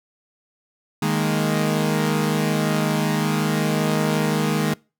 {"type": "chord", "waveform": "sawtooth", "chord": "D# suspended fourth", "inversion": "none", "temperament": "equal", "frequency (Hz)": [155.56, 207.7, 233.1], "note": ["D#3", "G#3", "A#3"], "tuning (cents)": [0, 0, 0], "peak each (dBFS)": [-18, -19, -22], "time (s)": [1.02, 4.74], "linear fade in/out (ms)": 5, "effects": ["noise-tail reverb RT60 0.3 s tail -24 dB re dry"]}